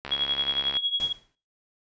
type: click train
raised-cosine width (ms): 0.3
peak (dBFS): -18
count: 51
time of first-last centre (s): 0.05-0.768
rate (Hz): 69.6
type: tone with tremolo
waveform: sine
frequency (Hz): 3322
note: G#7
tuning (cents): 0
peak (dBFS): -20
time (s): 0.11-1.13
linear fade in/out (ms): 10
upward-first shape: triangle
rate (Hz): 11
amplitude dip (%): 85
type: noise with exponential decay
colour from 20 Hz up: pink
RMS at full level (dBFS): -37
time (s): 1-1.35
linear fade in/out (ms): 0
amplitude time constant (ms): 74
effects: noise-tail reverb RT60 0.4 s tail -19 dB re dry + resampled to 16000 Hz